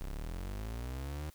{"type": "linear sweep", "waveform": "35% pulse", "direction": "up", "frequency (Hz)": [30.68, 77.7], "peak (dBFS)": -36, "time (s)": [0.01, 1.3], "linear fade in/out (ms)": 0, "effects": ["white hiss -63 dBFS RMS until 1.34 s"]}